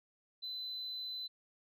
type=tone; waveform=sine; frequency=4023 Hz; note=B7; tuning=31 cents sharp; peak=-38 dBFS; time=0.42-1.28 s; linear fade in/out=20 ms; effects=tanh soft clip ceiling -36 dBFS